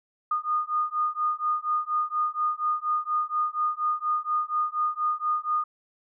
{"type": "beating tone pair", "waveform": "sine", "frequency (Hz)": [1224, 1228.2], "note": ["D#6", "D#6"], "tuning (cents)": [-29, -23], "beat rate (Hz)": 4.2, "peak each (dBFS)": -27, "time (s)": [0.31, 5.64], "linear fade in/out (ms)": 5, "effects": []}